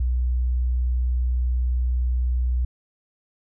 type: tone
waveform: sine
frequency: 61.74 Hz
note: B1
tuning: in tune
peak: -19 dBFS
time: 0-2.65 s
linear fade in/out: 5 ms
effects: none